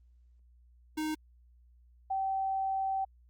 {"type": "tone pair in turn", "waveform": ["square", "sine"], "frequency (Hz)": [310, 772], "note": ["D#4", "G5"], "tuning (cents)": [-6, -27], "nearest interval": "octave + major third", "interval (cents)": 1579, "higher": "second", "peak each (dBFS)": [-32, -29], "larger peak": "second", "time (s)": [[0.97, 1.15], [2.1, 3.05]], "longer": "second", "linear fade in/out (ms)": 10, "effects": ["added 60 Hz sine -58 dBFS peak until 3.29 s", "Opus 32 kbps"]}